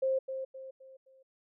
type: tone with echo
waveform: sine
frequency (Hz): 529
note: C5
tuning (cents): +19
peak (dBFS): -26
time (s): 0.02-0.19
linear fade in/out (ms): 10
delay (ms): 260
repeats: 4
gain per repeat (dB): -8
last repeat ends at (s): 1.23
effects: none